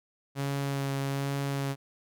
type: tone with vibrato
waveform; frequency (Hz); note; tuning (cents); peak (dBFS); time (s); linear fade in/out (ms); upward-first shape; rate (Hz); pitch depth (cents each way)
sawtooth; 138.59; C#3; 0; -25; 0.35-1.76; 50; sine; 1.2; 14
effects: none